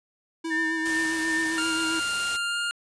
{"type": "tone with vibrato", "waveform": "square", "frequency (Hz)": 323.1, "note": "E4", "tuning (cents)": -35, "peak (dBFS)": -29, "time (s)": [0.44, 2], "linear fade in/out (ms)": 10, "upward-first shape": "sine", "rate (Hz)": 7.5, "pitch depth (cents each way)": 30}
{"type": "tone with tremolo", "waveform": "sine", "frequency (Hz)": 1800, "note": "A6", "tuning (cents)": 39, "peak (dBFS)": -23, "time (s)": [0.5, 1.6], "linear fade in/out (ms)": 20, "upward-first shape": "triangle", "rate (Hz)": 2.6, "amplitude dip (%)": 50}
{"type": "noise", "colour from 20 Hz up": "white", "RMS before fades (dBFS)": -34, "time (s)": [0.85, 2.37], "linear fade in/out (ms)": 10}
{"type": "tone with pitch glide", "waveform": "25% pulse", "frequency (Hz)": [1400, 1409.7], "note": ["F6", "F6"], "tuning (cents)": [4, 16], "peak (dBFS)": -22, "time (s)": [1.58, 2.71], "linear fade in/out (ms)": 0, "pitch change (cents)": 12, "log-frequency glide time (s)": [2.47, 2.58]}
{"effects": ["resampled to 22050 Hz"]}